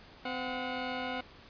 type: tone pair together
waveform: 15% pulse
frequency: 256.3 / 726.5 Hz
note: C4 / F#5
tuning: -36 / -32 cents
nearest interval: octave + tritone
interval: 1804 cents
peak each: -30 / -31 dBFS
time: 0.25-1.21 s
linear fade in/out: 5 ms
effects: pink hiss -54 dBFS RMS until 1.49 s + resampled to 11025 Hz